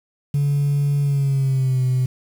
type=tone with pitch glide; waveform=sine; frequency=143 to 128.14 Hz; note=D3 to C3; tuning=-46 to -36 cents; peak=-14 dBFS; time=0.34-2.06 s; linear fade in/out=5 ms; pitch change=-190 cents; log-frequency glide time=1.01-1.83 s; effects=tanh soft clip ceiling -14 dBFS + 7-bit